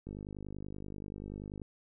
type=click train; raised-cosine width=3 ms; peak=-30 dBFS; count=79; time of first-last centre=0.07-1.618 s; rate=50.4 Hz; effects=none